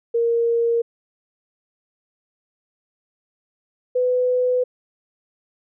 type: tone pair in turn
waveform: sine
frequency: 466.2 / 500.4 Hz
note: A#4 / B4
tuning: 0 / +23 cents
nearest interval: minor second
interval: 123 cents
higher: second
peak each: -16 / -16 dBFS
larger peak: neither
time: 0.14-0.82 / 3.95-4.64 s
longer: second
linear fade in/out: 10 ms
effects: none